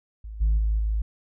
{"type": "tone with level steps", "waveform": "sine", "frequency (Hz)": 53.4, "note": "G#1", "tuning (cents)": 49, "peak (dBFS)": [-34, -16, -19, -21], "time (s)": [0.24, 1.02], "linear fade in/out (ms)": 5, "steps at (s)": [0.4, 0.57, 0.78], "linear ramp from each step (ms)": 20, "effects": ["tanh soft clip ceiling -16 dBFS"]}